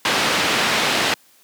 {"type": "low-pass noise", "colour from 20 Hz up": "white", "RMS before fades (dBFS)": -19, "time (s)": [0.05, 1.14], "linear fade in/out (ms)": 2, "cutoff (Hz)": 3300, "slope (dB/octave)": 12, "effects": ["white hiss -54 dBFS RMS until 1.43 s", "high-pass 150 Hz 12 dB/octave"]}